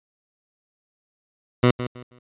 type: tone with echo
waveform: 15% pulse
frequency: 123.47 Hz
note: B2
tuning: in tune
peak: -7 dBFS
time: 1.63-1.71 s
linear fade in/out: 5 ms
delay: 160 ms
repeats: 3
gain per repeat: -12 dB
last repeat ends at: 2.19 s
effects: resampled to 8000 Hz